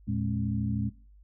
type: tone cluster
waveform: sine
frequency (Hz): 82.6 / 115.5 / 208.5 / 270.9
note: E2 / A#2 / G#3 / C#4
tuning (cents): +4 / -16 / +7 / -40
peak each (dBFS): -35 / -31 / -30 / -37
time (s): 0.07-0.9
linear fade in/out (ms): 20
effects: noise-tail reverb RT60 0.4 s tail -19 dB re dry + added 50 Hz sine -52 dBFS peak until 1.23 s